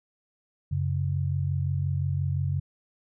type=tone pair together; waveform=sine; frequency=92.85 / 138.59 Hz; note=F#2 / C#3; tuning=+7 / 0 cents; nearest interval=perfect fifth; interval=693 cents; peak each=-27 dBFS; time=0.71-2.6 s; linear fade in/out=10 ms; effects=none